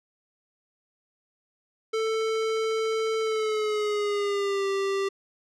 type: tone with pitch glide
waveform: square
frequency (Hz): 443 to 392.4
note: A4 to G4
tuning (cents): +12 to +2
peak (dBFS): -25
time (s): 1.93-5.09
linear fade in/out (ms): 10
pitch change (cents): -210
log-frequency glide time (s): 3.2-4.67
effects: low-pass 6000 Hz 12 dB/octave